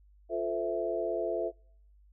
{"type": "chord", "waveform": "sine", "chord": "F major seventh", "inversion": "none", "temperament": "equal with one note detuned", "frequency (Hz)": [349.2, 440, 516, 659.3], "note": ["F4", "A4", "C5", "E5"], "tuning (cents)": [0, 0, -24, 0], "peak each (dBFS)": [-35, -35, -37, -32], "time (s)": [0.29, 1.52], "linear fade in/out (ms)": 50, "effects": ["noise-tail reverb RT60 0.6 s tail -26 dB re dry", "added 50 Hz sine -57 dBFS peak until 2.12 s"]}